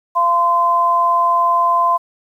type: tone pair together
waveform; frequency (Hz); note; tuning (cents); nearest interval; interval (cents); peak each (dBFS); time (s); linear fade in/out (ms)
sine; 687.4 / 1030; F5 / C6; -28 / -28; perfect fifth; 700; -19 / -12; 0.15-1.98; 20
effects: 8-bit